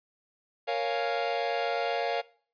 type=chord; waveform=45% pulse; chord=Bb minor seventh; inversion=none; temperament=equal; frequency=466.2 / 554.4 / 698.5 / 830.6 Hz; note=Bb4 / Db5 / F5 / Ab5; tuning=0 / 0 / 0 / 0 cents; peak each=-33 / -33 / -31 / -36 dBFS; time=0.67-2.22 s; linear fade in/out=20 ms; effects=noise-tail reverb RT60 0.5 s tail -22 dB re dry + resampled to 11025 Hz